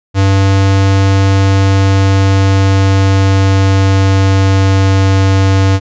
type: tone with pitch glide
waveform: square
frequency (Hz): 97.3 to 96.52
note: G2 to G2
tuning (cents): -12 to -26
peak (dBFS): -7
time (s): 0.14-5.8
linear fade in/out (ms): 50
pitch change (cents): -14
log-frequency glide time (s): 1.24-5.12
effects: resampled to 16000 Hz